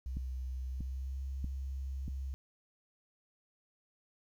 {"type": "tone with pitch glide", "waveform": "sine", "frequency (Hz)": [64.1, 66.98], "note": ["C2", "C2"], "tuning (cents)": [-35, 41], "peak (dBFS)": -36, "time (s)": [0.06, 2.34], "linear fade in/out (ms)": 0, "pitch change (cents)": 76, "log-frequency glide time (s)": [0.67, 1.22]}
{"type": "click train", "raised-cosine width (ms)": 5, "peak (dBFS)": -28, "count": 4, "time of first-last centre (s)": [0.17, 2.081], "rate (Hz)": 1.57}
{"effects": ["11-bit"]}